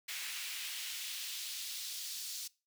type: noise with high-pass filter sweep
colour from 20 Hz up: pink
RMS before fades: -42 dBFS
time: 0.08-2.48 s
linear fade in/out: 10 ms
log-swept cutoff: 2300 to 4800 Hz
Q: 1.5
effects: noise-tail reverb RT60 0.3 s tail -22 dB re dry